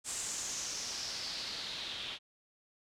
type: noise with low-pass filter sweep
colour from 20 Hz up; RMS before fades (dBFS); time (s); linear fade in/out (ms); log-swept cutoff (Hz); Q
white; -40; 0.04-2.19; 50; 8000 to 3300; 3.9
effects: none